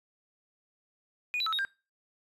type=tone with pitch steps; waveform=triangle; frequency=2463 / 3952 / 1307 / 3759 / 1592 Hz; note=D#7 / B7 / E6 / A#7 / G6; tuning=-18 / 0 / -15 / +14 / +26 cents; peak=-25 dBFS; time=1.34-1.65 s; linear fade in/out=0 ms; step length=62 ms; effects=noise-tail reverb RT60 0.3 s tail -24 dB re dry + tanh soft clip ceiling -25 dBFS